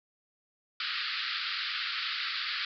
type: band-pass noise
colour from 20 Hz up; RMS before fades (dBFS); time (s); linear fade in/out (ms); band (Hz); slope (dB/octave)
white; -34; 0.8-2.65; 2; 1200 to 4800; 96
effects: none